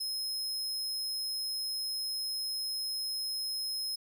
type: tone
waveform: 40% pulse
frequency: 5140 Hz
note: E8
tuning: 45 cents flat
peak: -32 dBFS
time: 0-3.96 s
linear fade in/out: 10 ms
effects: none